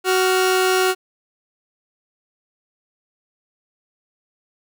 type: tone pair together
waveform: sawtooth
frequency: 373.1 / 1400 Hz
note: F#4 / F6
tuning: +14 / +4 cents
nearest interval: octave + major seventh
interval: 2290 cents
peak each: -12 / -19 dBFS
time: 0.04-0.95 s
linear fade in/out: 50 ms
effects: none